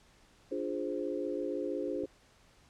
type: chord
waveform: sine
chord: D half-diminished seventh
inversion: none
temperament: equal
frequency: 293.7 / 349.2 / 415.3 / 523.3 Hz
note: D4 / F4 / Ab4 / C5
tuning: 0 / 0 / 0 / 0 cents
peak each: -38 dBFS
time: 0.51-2.06 s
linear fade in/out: 10 ms
type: clicks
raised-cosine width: 2 ms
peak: -44 / -44 / -34 dBFS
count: 3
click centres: 1.879 / 1.959 / 2.036 s
effects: pink hiss -63 dBFS RMS until 2.69 s + low-pass 8000 Hz 12 dB/octave